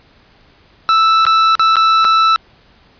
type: tone with dropouts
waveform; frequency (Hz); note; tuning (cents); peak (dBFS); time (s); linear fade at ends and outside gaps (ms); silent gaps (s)
45% pulse; 1318.5; E6; 0; -8; 0.89-2.36; 0; 1.252-1.266 / 1.553-1.595 / 1.757-1.767 / 2.045-2.05
effects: pink hiss -49 dBFS RMS until 2.99 s + resampled to 11025 Hz